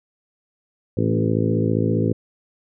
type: harmonic tone with a mistuned harmonic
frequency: 55 Hz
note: A1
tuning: in tune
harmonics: 2 / 3 / 4 / 5 / 6 / 7 / 8 / 9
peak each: -22 / -24 / -25 / -26 / -27 / -27 / -28 / -29 dBFS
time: 0.97-2.13 s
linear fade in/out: 5 ms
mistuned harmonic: 5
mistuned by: -16 cents
effects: none